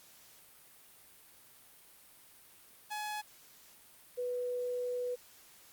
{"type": "tone pair in turn", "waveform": ["sawtooth", "sine"], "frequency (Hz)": [845, 493.2], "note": ["G#5", "B4"], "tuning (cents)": [30, -2], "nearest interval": "major sixth", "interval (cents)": 932, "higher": "first", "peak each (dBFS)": [-33, -33], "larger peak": "neither", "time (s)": [[2.9, 3.22], [4.17, 5.16]], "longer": "second", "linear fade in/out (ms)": 20, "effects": ["white hiss -59 dBFS RMS until 5.72 s", "Opus 48 kbps"]}